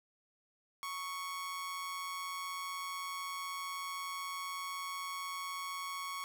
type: tone with amplitude modulation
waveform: sawtooth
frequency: 1108.7 Hz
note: C#6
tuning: in tune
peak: -33 dBFS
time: 0.83-6.24 s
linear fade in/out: 0 ms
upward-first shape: sine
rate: 176 Hz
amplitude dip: 45%
effects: none